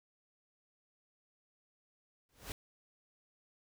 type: noise with exponential growth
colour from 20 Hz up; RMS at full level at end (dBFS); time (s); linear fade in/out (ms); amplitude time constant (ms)
pink; -39; 2.29-2.52; 1; 48
effects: none